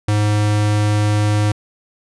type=tone; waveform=square; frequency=104.9 Hz; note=G#2; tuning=18 cents sharp; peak=-14 dBFS; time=0.08-1.52 s; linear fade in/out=5 ms; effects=resampled to 24000 Hz